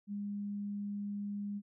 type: tone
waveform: sine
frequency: 203.6 Hz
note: G#3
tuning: 34 cents flat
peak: -36 dBFS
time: 0.07-1.62 s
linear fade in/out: 50 ms
effects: none